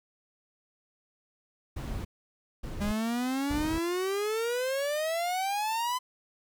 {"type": "noise bursts", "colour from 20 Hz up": "brown", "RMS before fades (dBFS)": -35, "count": 3, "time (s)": [1.76, 3.79], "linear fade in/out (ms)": 10, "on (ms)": 290, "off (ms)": 580}
{"type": "exponential sweep", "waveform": "45% pulse", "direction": "up", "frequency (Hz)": [200.4, 1020], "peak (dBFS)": -28, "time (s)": [2.8, 5.99], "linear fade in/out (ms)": 20}
{"effects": []}